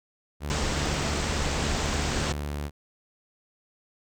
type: tone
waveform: sawtooth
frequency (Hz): 73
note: D2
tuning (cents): -10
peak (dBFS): -26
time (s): 0.4-2.71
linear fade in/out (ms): 50
type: low-pass noise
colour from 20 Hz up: pink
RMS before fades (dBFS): -29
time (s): 0.5-2.32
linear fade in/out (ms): 0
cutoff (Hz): 8300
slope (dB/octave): 96
effects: none